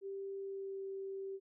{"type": "tone with pitch glide", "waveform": "sine", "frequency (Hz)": [392, 388.4], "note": ["G4", "G4"], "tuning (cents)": [0, -16], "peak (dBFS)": -40, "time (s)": [0.01, 1.4], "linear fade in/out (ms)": 50, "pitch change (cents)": -16, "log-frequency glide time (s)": [0.39, 0.84], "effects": []}